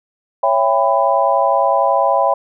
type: chord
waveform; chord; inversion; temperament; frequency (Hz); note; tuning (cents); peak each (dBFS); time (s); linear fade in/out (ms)
sine; C# half-diminished seventh; none; just; 554.4 / 665.2 / 798.3 / 997.9; C#5 / E5 / G5 / B5; 0 / +16 / +31 / +18; -17; 0.43-2.34; 5
effects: none